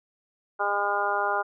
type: harmonic tone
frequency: 203 Hz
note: G#3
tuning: 39 cents flat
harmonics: 2 / 3 / 4 / 5 / 6 / 7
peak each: -33 / -32 / -28 / -31 / -31 / -29 dBFS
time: 0.59-1.43 s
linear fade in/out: 20 ms
effects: none